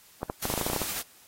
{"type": "clicks", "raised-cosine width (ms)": 1, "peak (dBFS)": -16, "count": 12, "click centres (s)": [0.231, 0.299, 0.454, 0.501, 0.539, 0.577, 0.613, 0.665, 0.7, 0.733, 0.763, 0.817]}
{"type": "noise with tremolo", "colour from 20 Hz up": "white", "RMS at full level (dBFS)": -32, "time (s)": [0.42, 1.02], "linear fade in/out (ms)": 5, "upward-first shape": "triangle", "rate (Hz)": 13, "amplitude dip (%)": 30}
{"effects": ["white hiss -56 dBFS RMS until 1.27 s", "AAC 48 kbps"]}